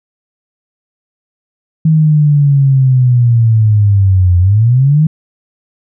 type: linear two-way sweep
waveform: sine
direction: down then up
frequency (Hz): 160 to 87.31 to 160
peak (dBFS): -5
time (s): 1.85-5.07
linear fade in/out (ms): 5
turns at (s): 4.39
effects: none